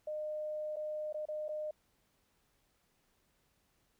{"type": "tone with dropouts", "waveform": "sine", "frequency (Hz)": 610, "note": "D#5", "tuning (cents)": -34, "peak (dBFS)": -36, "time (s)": [0.07, 1.71], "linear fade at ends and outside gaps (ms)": 5, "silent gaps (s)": [[0.76, 0.766], [1.127, 1.143], [1.255, 1.285], [1.483, 1.49]], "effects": ["pink hiss -75 dBFS RMS until 3.99 s"]}